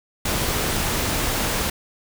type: noise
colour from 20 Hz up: pink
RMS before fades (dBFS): -23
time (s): 0.25-1.7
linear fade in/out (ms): 5
effects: none